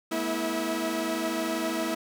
sawtooth tone cluster, 213.6 / 241 / 326.7 / 646 Hz, G#3 / B3 / E4 / E5, +49 / -42 / -15 / -35 cents, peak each -33 / -30 / -26 / -30 dBFS, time 0.11-1.95 s, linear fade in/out 10 ms, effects none

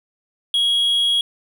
triangle tone with amplitude modulation, 3300 Hz, G#7, 12 cents flat, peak -12 dBFS, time 0.54-1.21 s, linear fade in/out 2 ms, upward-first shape sine, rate 243 Hz, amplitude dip 35%, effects none

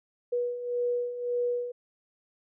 sine beating tone pair, 484.5 / 486.3 Hz, B4 / B4, -33 / -27 cents, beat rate 1.8 Hz, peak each -34 / -28 dBFS, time 0.32-1.72 s, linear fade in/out 10 ms, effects none

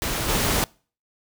pink noise with level steps, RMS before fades -26 / -22 dBFS, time 0.02-0.64 s, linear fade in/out 0 ms, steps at 0.28 s, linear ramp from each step 20 ms, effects noise-tail reverb RT60 0.4 s tail -25 dB re dry

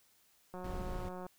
click train, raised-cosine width 1 ms, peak -32 dBFS, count 133, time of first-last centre 0.54-1.265 s, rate 182 Hz
brown noise, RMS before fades -41 dBFS, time 0.64-1.09 s, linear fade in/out 5 ms
effects white hiss -69 dBFS RMS until 1.38 s

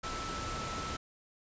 sine tone in noise, 1318.5 Hz, E6, in tune, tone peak -40 dBFS, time 0.03-0.97 s, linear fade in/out 10 ms, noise pink, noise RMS -39 dBFS, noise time 0.03-0.97 s, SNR -4 dB, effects resampled to 16000 Hz

